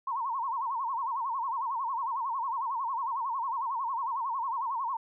sine tone with vibrato, 1000 Hz, B5, 21 cents sharp, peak -29 dBFS, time 0.07-4.97 s, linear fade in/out 5 ms, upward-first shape sine, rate 11 Hz, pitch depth 180 cents each way, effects none

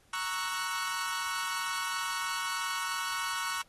sawtooth chord, F# dominant seventh, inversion first, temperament equal, 932.3 / 1108.7 / 1318.5 / 1480 Hz, A#5 / C#6 / E6 / F#6, 0 / 0 / 0 / 0 cents, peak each -36 / -32 / -36 / -33 dBFS, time 0.13-3.62 s, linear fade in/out 5 ms, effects pink hiss -65 dBFS RMS until 3.68 s + AAC 32 kbps

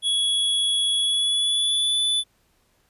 square tone with pitch glide, 3361 to 3482 Hz, G#7 to A7, +20 to -19 cents, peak -20 dBFS, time 0.02-2.24 s, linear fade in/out 50 ms, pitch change +61 cents, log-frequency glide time 0.96-2 s, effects pink hiss -65 dBFS RMS until 2.89 s + resampled to 32000 Hz

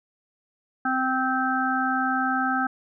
harmonic tone, 260 Hz, C4, 11 cents flat, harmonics 1 / 3 / 5 / 6, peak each -27 / -27 / -27 / -27 dBFS, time 0.85-2.67 s, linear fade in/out 5 ms, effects none

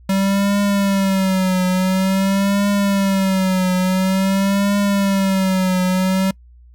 square tone with vibrato, 192.5 Hz, G3, 31 cents flat, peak -15 dBFS, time 0.09-6.31 s, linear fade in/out 5 ms, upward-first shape triangle, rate 0.48 Hz, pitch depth 90 cents each way, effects noise-tail reverb RT60 0.1 s tail -25 dB re dry + added 60 Hz sine -42 dBFS peak until 6.74 s

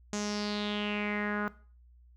sawtooth tone with low-pass filter sweep, 207.7 Hz, G#3, in tune, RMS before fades -33 dBFS, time 0.13-1.48 s, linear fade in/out 0 ms, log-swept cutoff 6800 to 1400 Hz, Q 4.9, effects noise-tail reverb RT60 0.4 s tail -18 dB re dry + added 60 Hz sine -55 dBFS peak until 2.16 s

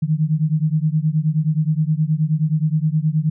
sine beating tone pair, 151.4 / 160.9 Hz, D#3 / E3, -47 / -42 cents, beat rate 9.5 Hz, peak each -18 / -19 dBFS, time 0.02-3.3 s, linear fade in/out 10 ms, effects none

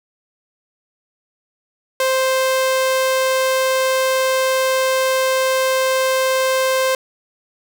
sawtooth tone, 523.3 Hz, C5, in tune, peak -11 dBFS, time 2-6.95 s, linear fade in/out 2 ms, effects none

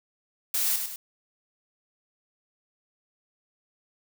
blue noise with echo, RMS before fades -26 dBFS, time 0.54-0.76 s, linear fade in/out 2 ms, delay 100 ms, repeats 2, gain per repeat -6 dB, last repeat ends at 0.96 s, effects none

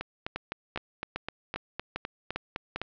two click trains, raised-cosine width 0.3 ms, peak -15 / -16 dBFS, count 7 / 12, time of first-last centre 0.36-2.76 / 0.01-2.816 s, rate 2.5 / 3.92 Hz, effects low-pass 4000 Hz 12 dB/octave

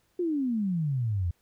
sine exponential sweep, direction down, 365.5 to 82.41 Hz, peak -25 dBFS, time 0.19-1.31 s, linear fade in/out 5 ms, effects pink hiss -70 dBFS RMS until 1.41 s

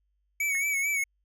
square tone with vibrato, 2251 Hz, C#7, 26 cents sharp, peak -26 dBFS, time 0.4-1.04 s, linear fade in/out 5 ms, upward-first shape sine, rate 4.5 Hz, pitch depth 55 cents each way
sine tone with exponential decay, 1851 Hz, A#6, 13 cents flat, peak -31 dBFS, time 0.55-0.64 s, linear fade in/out 0 ms, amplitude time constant 18 ms
effects added 50 Hz sine -70 dBFS peak until 1.24 s

